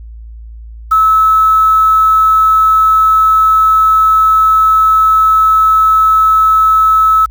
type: tone with quantisation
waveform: sine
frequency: 1300 Hz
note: E6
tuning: 24 cents flat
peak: -5 dBFS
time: 0.91-7.26 s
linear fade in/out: 10 ms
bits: 5
effects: added 56 Hz sine -27 dBFS peak until 7.3 s